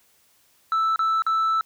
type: tone with dropouts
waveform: sine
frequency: 1318.5 Hz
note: E6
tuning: in tune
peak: -16 dBFS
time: 0.72-1.61 s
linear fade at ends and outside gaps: 1 ms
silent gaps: 0.96-0.992 / 1.221-1.265 s
effects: tanh soft clip ceiling -18 dBFS + white hiss -61 dBFS RMS until 1.65 s